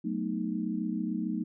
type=chord; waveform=sine; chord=B dominant seventh; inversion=second; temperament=equal; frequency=185 / 220 / 246.9 / 311.1 Hz; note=F#3 / A3 / B3 / D#4; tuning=0 / 0 / 0 / 0 cents; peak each=-35 / -33 / -37 / -35 dBFS; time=0.04-1.44 s; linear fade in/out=10 ms; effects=none